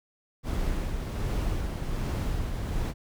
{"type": "noise with tremolo", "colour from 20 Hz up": "brown", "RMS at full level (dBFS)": -28, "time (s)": [0.43, 2.94], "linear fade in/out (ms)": 50, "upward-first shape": "sine", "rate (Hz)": 1.3, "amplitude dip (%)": 35, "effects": []}